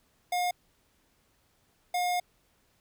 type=tone pair in turn; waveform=square; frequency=715 / 715 Hz; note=F5 / F5; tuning=+41 / +41 cents; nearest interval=unison; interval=0 cents; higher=neither; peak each=-27 dBFS; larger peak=neither; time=0.32-0.51 / 1.94-2.2 s; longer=second; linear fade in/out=5 ms; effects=pink hiss -69 dBFS RMS until 2.8 s